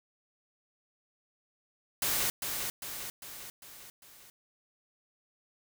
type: noise with echo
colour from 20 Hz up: white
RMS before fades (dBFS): -30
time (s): 2.02-2.3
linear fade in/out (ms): 2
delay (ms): 400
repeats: 5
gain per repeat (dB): -5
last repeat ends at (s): 4.3
effects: none